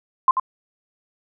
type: tone with echo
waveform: sine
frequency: 1046.5 Hz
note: C6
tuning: in tune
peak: -10 dBFS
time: 0.28-0.31 s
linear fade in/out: 2 ms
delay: 88 ms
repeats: 1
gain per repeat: -7 dB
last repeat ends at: 0.398 s
effects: none